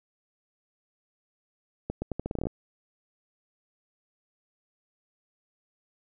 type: accelerating click train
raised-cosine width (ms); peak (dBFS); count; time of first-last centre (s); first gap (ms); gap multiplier
2; -17; 12; 1.9-2.469; 120; 0.81
effects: none